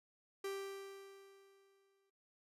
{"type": "tone with exponential decay", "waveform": "45% pulse", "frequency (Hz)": 392, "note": "G4", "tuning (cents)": 0, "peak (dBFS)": -39, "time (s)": [0.44, 2.1], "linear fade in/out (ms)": 5, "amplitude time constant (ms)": 360, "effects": ["noise-tail reverb RT60 0.1 s tail -17 dB re dry", "resampled to 32000 Hz"]}